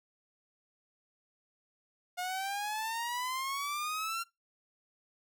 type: exponential sweep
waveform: sawtooth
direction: up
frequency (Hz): 714 to 1380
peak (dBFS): -30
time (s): 2.17-4.24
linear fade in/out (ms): 20
effects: noise-tail reverb RT60 0.2 s tail -22 dB re dry